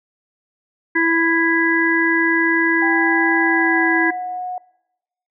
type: harmonic tone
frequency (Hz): 330.8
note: E4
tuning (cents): +6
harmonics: 1 / 3 / 5 / 6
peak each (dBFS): -18 / -25 / -18 / -19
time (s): 0.95-4.11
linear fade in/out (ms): 10
type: tone with pitch glide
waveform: sine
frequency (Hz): 790 to 728.6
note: G5 to F#5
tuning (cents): +13 to -27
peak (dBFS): -23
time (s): 2.82-4.58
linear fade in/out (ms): 2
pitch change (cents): -140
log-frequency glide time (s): 3.38-4.13
effects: noise-tail reverb RT60 0.9 s tail -21 dB re dry